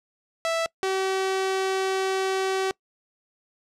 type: tone pair in turn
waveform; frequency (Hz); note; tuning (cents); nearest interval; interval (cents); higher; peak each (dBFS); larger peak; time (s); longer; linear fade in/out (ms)
sawtooth; 659.3 / 381.9; E5 / G4; 0 / -45; major sixth; 945; first; -19; neither; 0.45-0.66 / 0.83-2.71; second; 0
effects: noise-tail reverb RT60 0.1 s tail -24 dB re dry + low-pass 8000 Hz 12 dB/octave